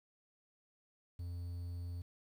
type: tone with quantisation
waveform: triangle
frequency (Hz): 87.31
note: F2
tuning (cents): 0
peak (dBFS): -38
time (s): 1.19-2.02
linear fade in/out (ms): 5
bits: 11
effects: none